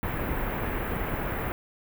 pink band-stop noise, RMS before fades -30 dBFS, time 0.03-1.52 s, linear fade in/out 0 ms, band 2200 to 16000 Hz, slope 24 dB/octave, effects none

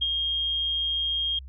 sine tone with ADSR envelope, 3233 Hz, G#7, 47 cents flat, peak -21 dBFS, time 0.01-1.39 s, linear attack 13 ms, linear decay 36 ms, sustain -3 dB, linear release 4 ms, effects added 66 Hz sine -39 dBFS peak until 1.48 s

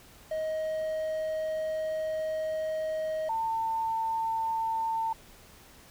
triangle / sine tone pair in turn, 629 / 898.6 Hz, D#5 / A5, +19 / +36 cents, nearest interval tritone, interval 617 cents, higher second, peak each -27 dBFS, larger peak neither, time 0.31-3.29 / 3.29-5.13 s, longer first, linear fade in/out 5 ms, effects pink hiss -54 dBFS RMS until 5.9 s

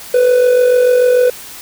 triangle tone with amplitude modulation, 496.9 Hz, B4, 11 cents sharp, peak -3 dBFS, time 0.14-1.3 s, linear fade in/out 5 ms, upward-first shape sine, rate 46.8 Hz, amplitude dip 50%, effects white hiss -32 dBFS RMS until 1.61 s

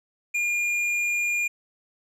sine tone with hard clipping, 2415 Hz, D7, 48 cents sharp, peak -24 dBFS, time 0.34-1.48 s, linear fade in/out 10 ms, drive 7 dB, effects none

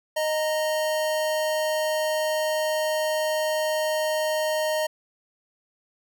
square tone pair together, 620 / 929 Hz, D#5 / A#5, -6 / -6 cents, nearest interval perfect fifth, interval 700 cents, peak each -24 / -32 dBFS, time 0.16-4.87 s, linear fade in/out 10 ms, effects none

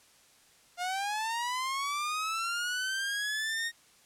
sawtooth linear sweep, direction up, 698.5 to 1865 Hz, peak -27 dBFS, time 0.77-3.72 s, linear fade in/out 50 ms, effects white hiss -61 dBFS RMS until 4.05 s + low-pass 10000 Hz 12 dB/octave

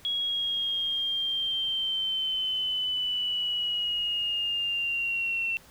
sine linear sweep, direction down, 3322 to 2700 Hz, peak -26 dBFS, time 0.05-5.57 s, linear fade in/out 0 ms, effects pink hiss -54 dBFS RMS until 5.7 s

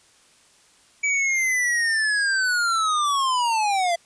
square linear sweep, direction down, 2300 to 668 Hz, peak -20 dBFS, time 1.03-3.96 s, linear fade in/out 10 ms, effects white hiss -56 dBFS RMS until 4.05 s + resampled to 22050 Hz

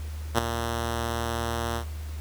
5% pulse tone with ADSR envelope, 116.54 Hz, A#2, in tune, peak -7 dBFS, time 0.34-1.85 s, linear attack 43 ms, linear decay 6 ms, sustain -10 dB, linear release 89 ms, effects added 76 Hz sine -32 dBFS peak until 2.2 s + pink hiss -48 dBFS RMS until 2.2 s

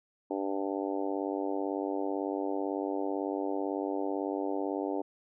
harmonic tone, 98 Hz, G2, in tune, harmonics 3 / 4 / 5 / 6 / 7 / 8 / 9, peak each -34 / -36 / -38 / -40 / -41 / -42 / -43 dBFS, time 0.3-5.02 s, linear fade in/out 10 ms, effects none

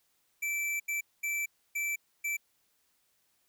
square tone bursts at uneven times, 2328 Hz, D7, 16 cents flat, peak -31 dBFS, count 5, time 0.42-0.8 / 0.88-1.01 / 1.23-1.46 / 1.75-1.96 / 2.24-2.37 s, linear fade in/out 10 ms, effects white hiss -73 dBFS RMS until 3.48 s

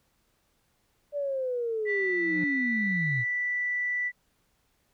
sine linear sweep, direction down, 587.3 to 113.9 Hz, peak -27 dBFS, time 1.12-3.25 s, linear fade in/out 50 ms
sine tone, 1971 Hz, B6, 4 cents flat, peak -26 dBFS, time 1.85-4.12 s, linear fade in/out 50 ms
triangle tone with exponential growth, 176.9 Hz, F3, 23 cents sharp, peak -26 dBFS, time 1.98-2.44 s, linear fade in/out 2 ms, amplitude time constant 100 ms
effects tanh soft clip ceiling -16 dBFS + pink hiss -71 dBFS RMS until 4.93 s

